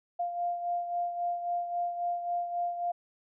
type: beating tone pair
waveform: sine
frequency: 698.5 / 702.2 Hz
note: F5 / F5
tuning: 0 / +9 cents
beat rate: 3.7 Hz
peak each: -30 / -38 dBFS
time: 0.19-2.92 s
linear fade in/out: 10 ms
effects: none